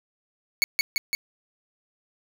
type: tone with echo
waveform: 25% pulse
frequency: 2220 Hz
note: C#7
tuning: 2 cents sharp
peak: -14 dBFS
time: 0.62-0.64 s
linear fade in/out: 0 ms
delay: 170 ms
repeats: 3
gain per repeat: -2 dB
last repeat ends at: 1.15 s
effects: none